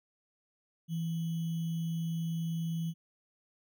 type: tone with sample-and-hold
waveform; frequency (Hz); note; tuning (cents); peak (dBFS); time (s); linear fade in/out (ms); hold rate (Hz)
sine; 164.81; E3; 0; -31; 0.88-2.94; 50; 3150
effects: none